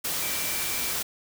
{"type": "tone in noise", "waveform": "sine", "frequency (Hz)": 2335, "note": "D7", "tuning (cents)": -11, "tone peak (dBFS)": -37, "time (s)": [0.21, 0.92], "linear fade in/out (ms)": 10, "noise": "white", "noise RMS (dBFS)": -29, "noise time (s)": [0.04, 1.03], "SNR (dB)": -11, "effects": []}